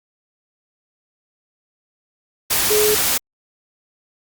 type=tone in noise; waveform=sine; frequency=423.4 Hz; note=G#4; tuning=33 cents sharp; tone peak=-15 dBFS; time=2.7-2.95 s; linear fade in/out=10 ms; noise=white; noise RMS=-18 dBFS; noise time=2.5-3.18 s; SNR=0 dB; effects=Opus 48 kbps